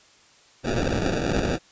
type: noise with sample-and-hold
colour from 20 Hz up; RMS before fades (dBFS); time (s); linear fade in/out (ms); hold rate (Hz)
blue; -24; 0.63-1.59; 50; 1050
effects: white hiss -55 dBFS RMS until 1.71 s + resampled to 16000 Hz